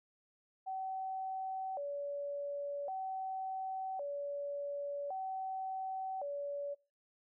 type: tone with vibrato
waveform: sine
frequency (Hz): 659.3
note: E5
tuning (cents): 0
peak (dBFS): -37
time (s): 0.66-6.75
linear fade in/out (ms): 20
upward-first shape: square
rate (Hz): 0.45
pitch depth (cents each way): 250
effects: noise-tail reverb RT60 0.4 s tail -25 dB re dry